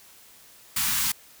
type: band-stop noise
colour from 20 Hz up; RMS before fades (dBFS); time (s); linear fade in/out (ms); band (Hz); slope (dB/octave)
white; -25; 0.76-1.12; 5; 250 to 870; 48
effects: white hiss -52 dBFS RMS until 1.4 s